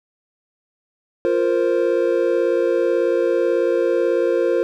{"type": "chord", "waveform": "triangle", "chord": "F suspended fourth", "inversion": "none", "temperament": "just", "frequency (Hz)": [349.2, 465.6, 523.8], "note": ["F4", "Bb4", "C5"], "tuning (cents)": [0, -2, 2], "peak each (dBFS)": -18, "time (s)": [1.25, 4.63], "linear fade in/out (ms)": 0, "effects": []}